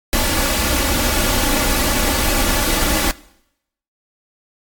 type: noise with comb filter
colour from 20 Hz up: pink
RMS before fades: -17 dBFS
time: 0.13-3.11 s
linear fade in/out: 0 ms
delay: 3.5 ms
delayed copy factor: +0.7
effects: noise-tail reverb RT60 0.8 s tail -21 dB re dry + AAC 64 kbps